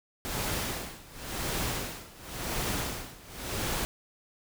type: noise with tremolo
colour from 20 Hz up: pink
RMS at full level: -31 dBFS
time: 0.25-3.85 s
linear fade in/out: 0 ms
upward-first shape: sine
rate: 0.93 Hz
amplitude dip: 90%
effects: none